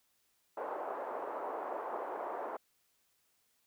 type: band-pass noise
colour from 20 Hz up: white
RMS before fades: -40 dBFS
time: 0.57-2.57 s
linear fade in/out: 5 ms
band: 390 to 1000 Hz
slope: 24 dB/octave
effects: white hiss -75 dBFS RMS until 3.66 s